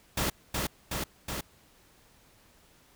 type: noise with echo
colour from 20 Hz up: pink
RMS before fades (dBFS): -29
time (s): 0.17-0.3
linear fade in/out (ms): 5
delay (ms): 370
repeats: 3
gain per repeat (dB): -2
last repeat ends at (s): 1.41
effects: pink hiss -61 dBFS RMS until 2.95 s